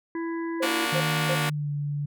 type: harmonic tone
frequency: 332.2 Hz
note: E4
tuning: 13 cents sharp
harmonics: 1 / 3 / 5 / 6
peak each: -28 / -38 / -42 / -44 dBFS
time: 0.15-0.86 s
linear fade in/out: 2 ms
type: tone bursts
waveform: sine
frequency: 526 Hz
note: C5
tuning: 9 cents sharp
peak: -25 dBFS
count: 3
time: 0.6-1.352 s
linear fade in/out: 10 ms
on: 64 ms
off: 280 ms
type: chord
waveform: 5% pulse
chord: Bb augmented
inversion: none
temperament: just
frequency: 233.1 / 291.4 / 364.2 Hz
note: Bb3 / D4 / F#4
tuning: 0 / -13 / -27 cents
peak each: -19 dBFS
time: 0.62-1.5 s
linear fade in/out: 10 ms
type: tone with pitch glide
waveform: sine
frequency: 155.56 to 145.14 Hz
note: D#3 to D3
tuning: 0 to -20 cents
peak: -26 dBFS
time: 0.92-2.06 s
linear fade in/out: 10 ms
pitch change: -120 cents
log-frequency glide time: 1.24-1.71 s
effects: none